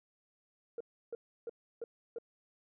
sine tone bursts, 466.2 Hz, A#4, in tune, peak -36 dBFS, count 5, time 0.78-2.185 s, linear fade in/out 2 ms, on 25 ms, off 320 ms, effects tanh soft clip ceiling -34 dBFS

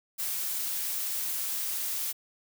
blue noise, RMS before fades -32 dBFS, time 0.18-2.13 s, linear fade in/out 20 ms, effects none

